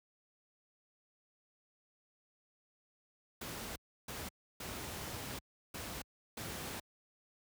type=noise bursts at uneven times; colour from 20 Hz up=pink; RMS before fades=-43 dBFS; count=5; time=3.41-3.76 / 4.08-4.29 / 4.6-5.39 / 5.74-6.02 / 6.37-6.8 s; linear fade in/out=5 ms; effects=high-pass 60 Hz 12 dB/octave